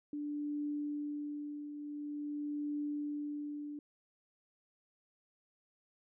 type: tone with tremolo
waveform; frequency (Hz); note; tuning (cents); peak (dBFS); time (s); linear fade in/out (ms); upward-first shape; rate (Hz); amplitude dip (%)
sine; 293.7; D4; 0; -34; 0.13-3.79; 2; triangle; 0.47; 60
effects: none